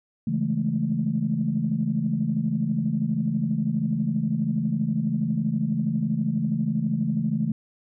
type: chord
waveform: sine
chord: A major seventh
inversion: first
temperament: equal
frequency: 138.59 / 164.81 / 207.7 / 220 Hz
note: C#3 / E3 / G#3 / A3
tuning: 0 / 0 / 0 / 0 cents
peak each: -29 / -27 / -29 / -25 dBFS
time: 0.27-7.52 s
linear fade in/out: 5 ms
effects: tanh soft clip ceiling -11 dBFS